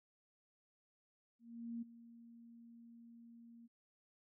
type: tone with ADSR envelope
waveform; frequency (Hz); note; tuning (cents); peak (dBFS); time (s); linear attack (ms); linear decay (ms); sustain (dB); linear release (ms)
sine; 233.1; A#3; 0; -40; 1.39-3.68; 430; 13; -16; 27
effects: none